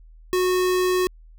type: tone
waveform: square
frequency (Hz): 366.2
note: F#4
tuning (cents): -18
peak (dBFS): -19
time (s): 0.33-1.07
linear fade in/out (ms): 0
effects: added 40 Hz sine -44 dBFS peak until 1.38 s

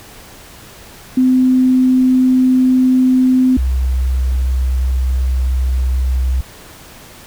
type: tone pair in turn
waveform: sine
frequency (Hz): 256.4 / 64.1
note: C4 / C2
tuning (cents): -35 / -35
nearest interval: 2 octaves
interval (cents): 2400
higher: first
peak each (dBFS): -8 / -12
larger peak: first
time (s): 1.17-3.57 / 3.57-6.41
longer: second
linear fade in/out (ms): 5
effects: pink hiss -38 dBFS RMS until 7.26 s

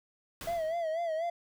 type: noise with exponential decay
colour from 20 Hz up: pink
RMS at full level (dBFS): -40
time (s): 0.41-0.97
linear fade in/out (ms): 1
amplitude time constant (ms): 120
type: tone with vibrato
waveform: triangle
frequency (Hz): 658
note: E5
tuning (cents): -3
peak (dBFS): -28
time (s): 0.47-1.3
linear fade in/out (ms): 5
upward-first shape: sine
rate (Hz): 4.1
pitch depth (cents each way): 87
effects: none

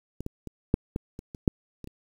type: clicks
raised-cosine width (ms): 3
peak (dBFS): -22 / -20 / -24 / -7 / -15 / -25 / -26 / -6 / -27 / -29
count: 10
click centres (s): 0.206 / 0.264 / 0.473 / 0.741 / 0.961 / 1.191 / 1.348 / 1.478 / 1.843 / 1.874
effects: 8-bit

